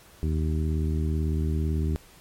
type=harmonic tone; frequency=78 Hz; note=D#2; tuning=5 cents sharp; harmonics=1 / 2 / 3 / 4 / 5; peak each=-24 / -30 / -34 / -36 / -38 dBFS; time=0.23-1.96 s; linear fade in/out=0 ms; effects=pink hiss -53 dBFS RMS until 2.2 s + MP3 64 kbps